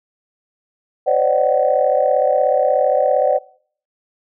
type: tone cluster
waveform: sine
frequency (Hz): 514 / 570 / 607 / 751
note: C5 / C#5 / D#5 / F#5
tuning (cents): -31 / +48 / -43 / +26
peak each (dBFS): -18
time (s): 1.06-3.39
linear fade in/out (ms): 20
effects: noise-tail reverb RT60 0.5 s tail -21 dB re dry + tanh soft clip ceiling -2 dBFS

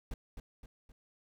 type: noise with echo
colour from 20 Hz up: brown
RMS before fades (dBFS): -38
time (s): 0.11-0.14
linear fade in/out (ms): 2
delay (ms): 260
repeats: 3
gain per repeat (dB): -6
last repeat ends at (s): 0.92
effects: none

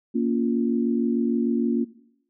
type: chord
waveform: sine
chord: Bb minor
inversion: none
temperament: just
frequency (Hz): 233.1 / 279.7 / 349.6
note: Bb3 / Db4 / F4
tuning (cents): 0 / +16 / +2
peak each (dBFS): -22 / -26 / -27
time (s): 0.14-1.85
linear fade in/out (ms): 20
effects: noise-tail reverb RT60 0.7 s tail -18 dB re dry

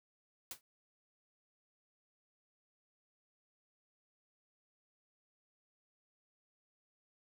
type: noise with exponential decay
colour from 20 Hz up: white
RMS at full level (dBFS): -40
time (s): 0.51-0.61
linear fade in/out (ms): 1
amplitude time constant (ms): 21
effects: none

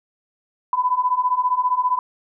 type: beating tone pair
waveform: sine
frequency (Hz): 991 / 1006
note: B5 / B5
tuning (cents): +6 / +32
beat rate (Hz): 15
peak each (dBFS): -21 / -19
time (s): 0.73-1.99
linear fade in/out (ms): 2
effects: none

